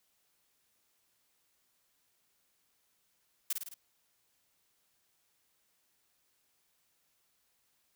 blue noise with echo, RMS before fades -32 dBFS, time 3.5-3.53 s, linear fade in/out 5 ms, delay 53 ms, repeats 4, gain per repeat -4 dB, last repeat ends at 3.742 s, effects white hiss -75 dBFS RMS until 7.95 s

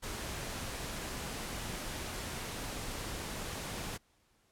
pink noise, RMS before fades -40 dBFS, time 0.02-3.98 s, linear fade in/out 20 ms, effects pink hiss -71 dBFS RMS until 4.51 s + low-pass 12000 Hz 12 dB/octave

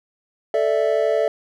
triangle chord, A suspended fourth, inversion none, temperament equal, 440 / 587.3 / 659.3 Hz, A4 / D5 / E5, 0 / 0 / 0 cents, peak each -19 dBFS, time 0.54-1.28 s, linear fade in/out 2 ms, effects none

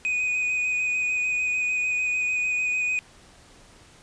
triangle tone with vibrato, 2489 Hz, D#7, in tune, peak -21 dBFS, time 0.05-2.99 s, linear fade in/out 0 ms, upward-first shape square, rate 6.7 Hz, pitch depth 14 cents each way, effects pink hiss -52 dBFS RMS until 4.02 s + resampled to 22050 Hz

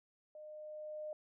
sine tone with level ramp, 610 Hz, D#5, 34 cents flat, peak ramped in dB -49 to -40 dBFS, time 0.35-1.13 s, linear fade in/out 2 ms, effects none

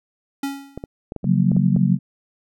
square tone with exponential decay, 277.2 Hz, C#4, in tune, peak -21 dBFS, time 0.43-0.86 s, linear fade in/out 5 ms, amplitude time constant 93 ms
clicks, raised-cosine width 2 ms, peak -16 dBFS, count 8, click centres 0.776 / 0.839 / 1.121 / 1.163 / 1.243 / 1.517 / 1.566 / 1.763 s
sine chord, Gb major seventh, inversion second, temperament just, 138.75 / 173.43 / 185 / 231.2 Hz, Db3 / F3 / Gb3 / Bb3, +2 / -12 / 0 / -14 cents, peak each -19 / -23 / -17 / -23 dBFS, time 1.23-1.99 s, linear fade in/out 50 ms
effects none

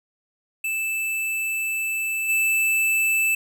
square tone with level steps, 2637 Hz, E7, in tune, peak -24 / -19 dBFS, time 0.64-3.35 s, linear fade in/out 5 ms, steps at 2.28 s, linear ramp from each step 20 ms, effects none

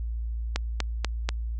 click train, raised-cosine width 0.2 ms, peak -9 dBFS, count 4, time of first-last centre 0.56-1.29 s, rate 4.11 Hz, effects added 57 Hz sine -28 dBFS peak until 1.59 s + resampled to 22050 Hz

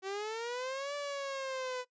sawtooth linear two-way sweep, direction up then down, 377.1 to 580 to 496.5 Hz, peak -32 dBFS, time 0.02-1.85 s, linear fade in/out 50 ms, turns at 0.95 s, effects noise-tail reverb RT60 0.1 s tail -19 dB re dry + resampled to 16000 Hz

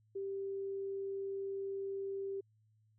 sine tone, 392 Hz, G4, in tune, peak -37 dBFS, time 0.15-2.41 s, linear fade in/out 10 ms, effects added 108 Hz sine -68 dBFS peak until 2.98 s

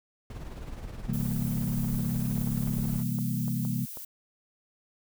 brown noise with tremolo, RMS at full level -36 dBFS, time 0.3-3.03 s, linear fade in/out 2 ms, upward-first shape triangle, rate 19 Hz, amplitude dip 55%
sine chord, C dominant seventh, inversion none, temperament equal with one note detuned, 128.34 / 164.81 / 196 / 233.1 Hz, C3 / E3 / G3 / Bb3, -33 / 0 / 0 / 0 cents, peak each -31 / -33 / -34 / -33 dBFS, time 1.07-3.86 s, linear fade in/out 20 ms
violet noise, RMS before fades -41 dBFS, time 1.13-4.05 s, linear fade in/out 5 ms
clicks, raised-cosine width 1 ms, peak -30 dBFS, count 9, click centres 1.847 / 2.379 / 2.474 / 2.674 / 2.854 / 3.187 / 3.481 / 3.651 / 3.972 s
effects none

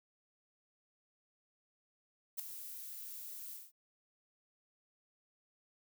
violet noise with ADSR envelope, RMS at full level -36 dBFS, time 2.37-3.72 s, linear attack 25 ms, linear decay 4 ms, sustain -11 dB, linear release 190 ms, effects none

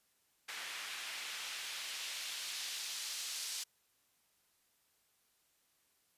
white noise with band-pass filter sweep, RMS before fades -43 dBFS, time 0.48-3.64 s, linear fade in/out 10 ms, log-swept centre 2000 to 5000 Hz, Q 1, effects white hiss -75 dBFS RMS until 6.17 s + resampled to 32000 Hz

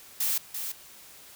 blue noise with echo, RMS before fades -27 dBFS, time 0.2-0.38 s, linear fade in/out 5 ms, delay 340 ms, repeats 1, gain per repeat -7 dB, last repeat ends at 0.72 s, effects white hiss -50 dBFS RMS until 1.35 s

